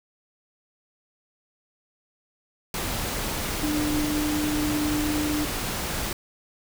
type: tone in noise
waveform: sine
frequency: 299.8 Hz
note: D4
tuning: 36 cents sharp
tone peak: -24 dBFS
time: 3.63-5.45 s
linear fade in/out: 2 ms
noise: pink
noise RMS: -29 dBFS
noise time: 2.74-6.13 s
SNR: +2 dB
effects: none